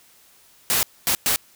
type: noise bursts at uneven times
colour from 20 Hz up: white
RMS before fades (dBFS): -20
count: 3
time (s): 0.7-0.83 / 1.07-1.15 / 1.26-1.36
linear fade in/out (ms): 0
effects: white hiss -54 dBFS RMS until 1.55 s